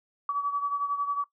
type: beating tone pair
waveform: sine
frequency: 1141 / 1152 Hz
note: C#6 / D6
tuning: +50 / -34 cents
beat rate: 11 Hz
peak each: -27 / -33 dBFS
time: 0.29-1.24 s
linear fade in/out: 2 ms
effects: noise-tail reverb RT60 0.1 s tail -19 dB re dry